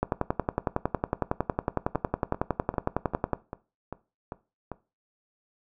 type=two click trains; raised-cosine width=1 ms; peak=-20 / -10 dBFS; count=8 / 37; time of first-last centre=1.95-4.717 / 0.03-3.333 s; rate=2.53 / 10.9 Hz; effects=noise-tail reverb RT60 0.3 s tail -18 dB re dry